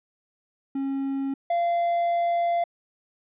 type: tone pair in turn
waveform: triangle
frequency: 272.6 / 688.4 Hz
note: C#4 / F5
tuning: -29 / -25 cents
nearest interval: octave + major third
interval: 1604 cents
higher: second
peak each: -23 / -19 dBFS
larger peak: second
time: 0.75-1.34 / 1.5-2.64 s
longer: second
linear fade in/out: 5 ms
effects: resampled to 8000 Hz